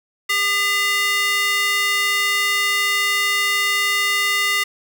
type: tone with high-pass filter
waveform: square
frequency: 403.4 Hz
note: G4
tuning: 50 cents sharp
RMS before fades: -19 dBFS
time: 0.29-4.64 s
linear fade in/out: 10 ms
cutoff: 1900 Hz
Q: 2.1
effects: none